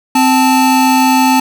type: tone pair together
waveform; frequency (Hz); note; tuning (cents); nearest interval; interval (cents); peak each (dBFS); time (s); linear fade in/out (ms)
square; 260.6 / 876.6; C4 / A5; -7 / -7; octave + major sixth; 2100; -11; 0.15-1.4; 5
effects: none